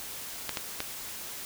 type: clicks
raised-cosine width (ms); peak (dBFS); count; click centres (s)
0.2; -13; 3; 0.493 / 0.572 / 0.804
effects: white hiss -40 dBFS RMS until 1.45 s